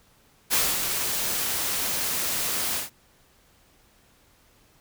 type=noise with ADSR envelope; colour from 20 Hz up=white; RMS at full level=-21 dBFS; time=0.5-2.9 s; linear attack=34 ms; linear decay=220 ms; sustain=-6 dB; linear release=140 ms; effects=pink hiss -60 dBFS RMS until 4.8 s